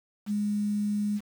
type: tone with quantisation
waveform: sine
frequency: 207.2 Hz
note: G#3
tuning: 4 cents flat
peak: -25 dBFS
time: 0.26-1.21 s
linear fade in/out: 50 ms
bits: 8
effects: none